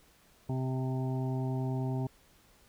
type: harmonic tone with a mistuned harmonic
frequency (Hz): 130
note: C3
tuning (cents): -11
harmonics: 1 / 2 / 3 / 5 / 6 / 7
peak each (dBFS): -31 / -37 / -41 / -45 / -47 / -48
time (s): 0.49-2.07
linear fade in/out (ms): 5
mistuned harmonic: 6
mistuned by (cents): +18
effects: pink hiss -63 dBFS RMS until 2.68 s